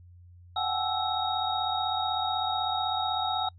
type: tone cluster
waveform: sine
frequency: 735 / 771 / 851 / 1318 / 3764 Hz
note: F#5 / G5 / G#5 / E6 / A#7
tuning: -12 / -29 / +42 / -1 / +16 cents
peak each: -32 / -33 / -33 / -34 / -32 dBFS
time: 0.56-3.49 s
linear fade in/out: 5 ms
effects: noise-tail reverb RT60 0.1 s tail -26 dB re dry + added 88 Hz sine -49 dBFS peak until 3.58 s